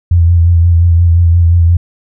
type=tone with vibrato; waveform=sine; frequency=85.2 Hz; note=F2; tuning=42 cents flat; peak=-4 dBFS; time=0.11-1.77 s; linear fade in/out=5 ms; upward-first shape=sine; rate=5.7 Hz; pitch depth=38 cents each way; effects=none